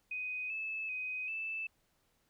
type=tone with pitch steps; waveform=sine; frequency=2501 / 2612 / 2510 / 2636 Hz; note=D#7 / E7 / D#7 / E7; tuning=+8 / -17 / +15 / -1 cents; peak=-36 dBFS; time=0.11-1.67 s; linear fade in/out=5 ms; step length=390 ms; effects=pink hiss -75 dBFS RMS until 2.29 s